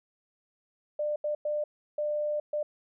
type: tone bursts at uneven times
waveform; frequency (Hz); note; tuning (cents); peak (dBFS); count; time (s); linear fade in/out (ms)
sine; 597; D5; +28; -27; 5; 0.99-1.16 / 1.24-1.35 / 1.45-1.64 / 1.98-2.4 / 2.53-2.63; 5
effects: none